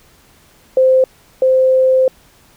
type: tone pair in turn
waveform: sine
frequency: 520 / 520 Hz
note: C5 / C5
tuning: -11 / -11 cents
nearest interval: unison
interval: 0 cents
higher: neither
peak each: -7 / -8 dBFS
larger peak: first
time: 0.77-1.04 / 1.42-2.08 s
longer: second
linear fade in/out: 2 ms
effects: pink hiss -49 dBFS RMS until 2.56 s